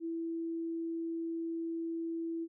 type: tone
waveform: sine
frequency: 330.9 Hz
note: E4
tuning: 7 cents sharp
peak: -34 dBFS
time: 0-2.48 s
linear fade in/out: 50 ms
effects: none